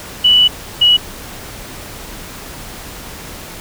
sine tone pair in turn, 2960 / 2926 Hz, F#7 / F#7, 0 / -20 cents, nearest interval unison, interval 20 cents, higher first, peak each -6 dBFS, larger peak neither, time 0.24-0.48 / 0.81-0.97 s, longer first, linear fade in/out 10 ms, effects pink hiss -31 dBFS RMS until 3.6 s

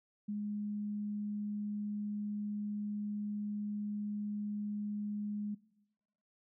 sine tone, 207.7 Hz, G#3, in tune, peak -35 dBFS, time 0.28-5.55 s, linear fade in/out 10 ms, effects noise-tail reverb RT60 1.0 s tail -21 dB re dry

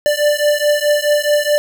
square beating tone pair, 588 / 592.7 Hz, D5 / D5, +2 / +16 cents, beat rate 4.7 Hz, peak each -16 dBFS, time 0.06-1.58 s, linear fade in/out 0 ms, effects none

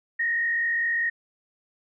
sine tone with frequency modulation, 1864.7 Hz, A#6, in tune, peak -22 dBFS, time 0.19-1.1 s, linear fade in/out 10 ms, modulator 44.9 Hz, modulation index 0.76, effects none

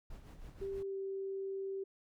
brown noise with tremolo, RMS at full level -48 dBFS, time 0.1-0.83 s, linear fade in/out 5 ms, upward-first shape sine, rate 6.2 Hz, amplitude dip 55%
sine tone with pitch glide, 392 to 388.4 Hz, G4 to G4, 0 to -16 cents, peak -37 dBFS, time 0.61-1.84 s, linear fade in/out 10 ms, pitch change -16 cents, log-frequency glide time 0.85-0.96 s
effects none

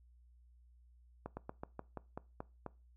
slowing click train, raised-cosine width 1 ms, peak -28 dBFS, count 9, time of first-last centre 1.26-2.663 s, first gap 110 ms, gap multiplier 1.13, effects noise-tail reverb RT60 0.3 s tail -21 dB re dry + added 60 Hz sine -61 dBFS peak until 2.96 s

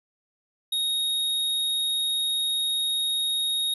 square tone, 3745 Hz, A#7, 7 cents sharp, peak -24 dBFS, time 0.72-3.74 s, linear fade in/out 5 ms, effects resampled to 32000 Hz

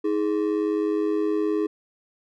triangle ring-modulated tone, 367.4 Hz, F#4, 12 cents flat, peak -16 dBFS, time 0.04-1.67 s, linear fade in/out 10 ms, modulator 49.6 Hz, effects none

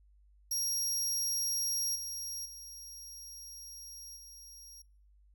25% pulse tone with level steps, 5620 Hz, F8, 10 cents sharp, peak -26 / -33 / -41 / -45 dBFS, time 0.51-4.82 s, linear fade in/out 5 ms, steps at 1.95 / 2.45 / 4.16 s, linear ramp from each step 10 ms, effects noise-tail reverb RT60 0.6 s tail -26 dB re dry + added 50 Hz sine -60 dBFS peak until 5.34 s

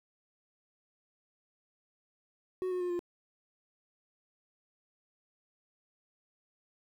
triangle tone with pitch steps, 370 / 363.2 / 356.6 / 350 Hz, F#4 / F#4 / F4 / F4, 0 / -32 / +36 / +4 cents, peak -29 dBFS, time 2.62-2.992 s, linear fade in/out 0 ms, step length 93 ms, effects 11-bit

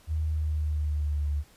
sine tone with pitch glide, 78.3 to 73.06 Hz, D#2 to D2, +11 to -8 cents, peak -25 dBFS, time 0.07-1.44 s, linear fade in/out 50 ms, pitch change -119 cents, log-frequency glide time 0.19-1.28 s, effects pink hiss -58 dBFS RMS until 1.56 s + resampled to 32000 Hz

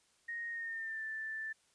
sine tone with pitch glide, 1864.7 to 1765.1 Hz, A#6 to A6, 0 to +5 cents, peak -38 dBFS, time 0.28-1.53 s, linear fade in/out 10 ms, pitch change -95 cents, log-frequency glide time 0.5-1.04 s, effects white hiss -71 dBFS RMS until 1.74 s + resampled to 22050 Hz

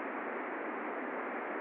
pink band-pass noise, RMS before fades -39 dBFS, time 0-1.6 s, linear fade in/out 0 ms, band 240 to 2200 Hz, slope 48 dB/octave, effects none

